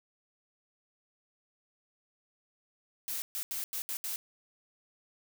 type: noise bursts at uneven times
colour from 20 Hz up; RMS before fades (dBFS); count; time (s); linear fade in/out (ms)
blue; -36; 6; 3.08-3.22 / 3.35-3.43 / 3.51-3.64 / 3.73-3.82 / 3.89-3.97 / 4.04-4.16; 0
effects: none